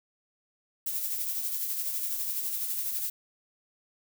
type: noise with tremolo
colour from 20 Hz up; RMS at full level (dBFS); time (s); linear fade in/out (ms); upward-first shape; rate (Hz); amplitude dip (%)
violet; -30; 0.86-3.1; 5; triangle; 12; 45
effects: none